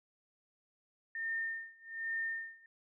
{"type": "tone with tremolo", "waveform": "sine", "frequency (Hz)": 1816, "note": "A#6", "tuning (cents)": -46, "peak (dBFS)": -33, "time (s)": [1.15, 2.66], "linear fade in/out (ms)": 2, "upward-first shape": "sine", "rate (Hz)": 1.2, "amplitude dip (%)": 95, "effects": []}